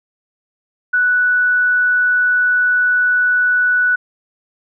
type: tone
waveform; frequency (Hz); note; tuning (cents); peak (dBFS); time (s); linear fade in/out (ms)
sine; 1480; F#6; 0; -11; 0.93-3.96; 10
effects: none